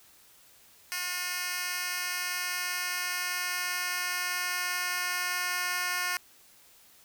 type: tone with high-pass filter sweep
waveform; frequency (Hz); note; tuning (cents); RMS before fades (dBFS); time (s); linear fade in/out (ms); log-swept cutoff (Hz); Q
10% pulse; 359; F4; +48; -32; 0.92-6.17; 0; 2300 to 1400; 0.72
effects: white hiss -58 dBFS RMS until 7.04 s